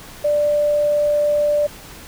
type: tone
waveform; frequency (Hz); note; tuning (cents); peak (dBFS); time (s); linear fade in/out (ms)
sine; 590; D5; +8; -14; 0.24-1.67; 10
effects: pink hiss -39 dBFS RMS until 2.07 s